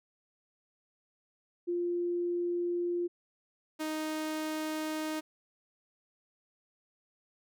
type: tone pair in turn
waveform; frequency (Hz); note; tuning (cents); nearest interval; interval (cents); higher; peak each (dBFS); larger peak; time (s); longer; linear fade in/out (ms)
sine / sawtooth; 349.2 / 311.1; F4 / D#4; 0 / 0; major second; 200; first; -29 / -29; neither; 1.67-3.08 / 3.79-5.21; second; 20
effects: none